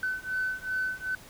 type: beating tone pair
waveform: sine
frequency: 1514 / 1516.6 Hz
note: F#6 / F#6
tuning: +39 / +42 cents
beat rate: 2.6 Hz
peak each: -31 / -31 dBFS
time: 0.03-1.15 s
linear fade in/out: 2 ms
effects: tanh soft clip ceiling -22 dBFS + pink hiss -50 dBFS RMS until 1.29 s